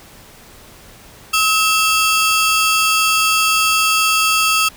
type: ring-modulated tone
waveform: sawtooth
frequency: 1979 Hz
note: B6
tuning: 3 cents sharp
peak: -6 dBFS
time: 1.33-4.69 s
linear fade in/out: 10 ms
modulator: 694 Hz
effects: pink hiss -42 dBFS RMS until 4.76 s